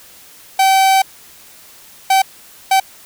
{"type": "tone bursts at uneven times", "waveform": "45% pulse", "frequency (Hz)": 770, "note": "G5", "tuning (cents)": -31, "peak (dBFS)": -9, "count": 3, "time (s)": [[0.59, 1.02], [2.1, 2.22], [2.71, 2.8]], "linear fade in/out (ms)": 5, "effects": ["white hiss -42 dBFS RMS until 3.05 s"]}